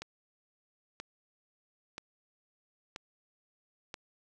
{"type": "click train", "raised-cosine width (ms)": 0.2, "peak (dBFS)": -23, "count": 5, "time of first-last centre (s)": [0.02, 3.942], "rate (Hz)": 1.02, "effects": []}